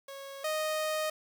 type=tone pair in turn; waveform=sawtooth; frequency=550 / 621 Hz; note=C#5 / D#5; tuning=-14 / -3 cents; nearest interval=major second; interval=211 cents; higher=second; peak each=-38 / -26 dBFS; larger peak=second; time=0.08-0.44 / 0.44-1.1 s; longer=second; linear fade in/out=5 ms; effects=9-bit